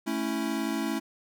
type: chord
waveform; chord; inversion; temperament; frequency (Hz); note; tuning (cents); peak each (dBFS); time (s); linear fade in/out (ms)
square; A major; none; equal; 220 / 277.2 / 329.6; A3 / C#4 / E4; 0 / 0 / 0; -33; 0.06-1; 20
effects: none